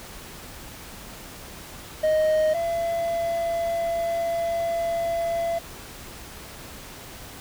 triangle tone pair in turn, 622.3 / 674.4 Hz, D#5 / E5, 0 / +39 cents, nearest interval minor second, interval 139 cents, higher second, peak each -16 / -21 dBFS, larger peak first, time 2.03-2.54 / 2.54-5.59 s, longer second, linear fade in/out 10 ms, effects pink hiss -41 dBFS RMS until 7.4 s

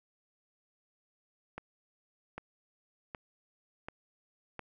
accelerating click train, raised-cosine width 0.5 ms, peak -25 dBFS, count 5, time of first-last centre 1.58-4.593 s, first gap 800 ms, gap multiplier 0.96, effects none

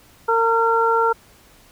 harmonic tone, 457 Hz, A#4, 34 cents flat, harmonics 1 / 2 / 3, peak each -19 / -19 / -19 dBFS, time 0.28-1.13 s, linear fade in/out 10 ms, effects pink hiss -51 dBFS RMS until 1.71 s

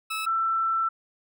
20% pulse / sine tone pair in turn, 1304 / 1335.3 Hz, E6 / E6, -19 / +22 cents, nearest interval unison, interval 41 cents, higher second, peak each -23 / -22 dBFS, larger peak second, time 0.1-0.26 / 0.26-0.89 s, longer second, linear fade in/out 10 ms, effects none

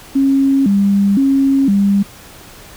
sine tone with vibrato, 233.1 Hz, A#3, in tune, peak -9 dBFS, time 0.15-2.03 s, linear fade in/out 10 ms, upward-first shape square, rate 0.98 Hz, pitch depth 270 cents each way, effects pink hiss -38 dBFS RMS until 2.76 s

